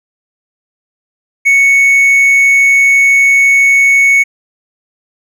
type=tone; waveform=triangle; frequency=2217 Hz; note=C#7; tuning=in tune; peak=-3 dBFS; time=1.45-4.24 s; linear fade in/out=20 ms; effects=none